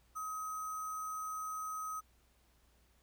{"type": "tone with sample-and-hold", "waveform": "sine", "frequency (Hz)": 1265, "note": "D#6", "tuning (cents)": 28, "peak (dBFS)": -38, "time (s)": [0.15, 2.01], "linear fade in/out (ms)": 20, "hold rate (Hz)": 7350, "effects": ["added 60 Hz sine -69 dBFS peak until 3.02 s", "pink hiss -72 dBFS RMS until 3.02 s"]}